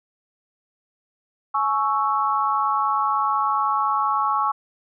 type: chord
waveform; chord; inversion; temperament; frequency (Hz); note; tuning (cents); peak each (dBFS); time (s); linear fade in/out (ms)
sine; C# minor; second; equal with one note detuned; 844.6 / 1108.7 / 1318.5; G#5 / C#6 / E6; +29 / 0 / 0; -24 / -21 / -25; 1.54-4.52; 10
effects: none